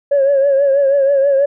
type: tone with vibrato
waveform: sine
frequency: 554 Hz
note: C#5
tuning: 1 cent flat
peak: -8 dBFS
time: 0.11-1.46 s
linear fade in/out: 10 ms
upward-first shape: triangle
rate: 6.2 Hz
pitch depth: 66 cents each way
effects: tanh soft clip ceiling -6 dBFS